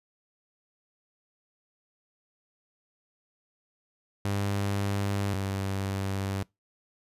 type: tone pair in turn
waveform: sawtooth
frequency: 100.2 / 97.4 Hz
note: G2 / G2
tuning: +38 / -11 cents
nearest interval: unison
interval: 49 cents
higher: first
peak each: -23 / -25 dBFS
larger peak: first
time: 4.25-5.34 / 5.34-6.43 s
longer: neither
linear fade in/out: 0 ms
effects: noise-tail reverb RT60 0.2 s tail -24 dB re dry + resampled to 32000 Hz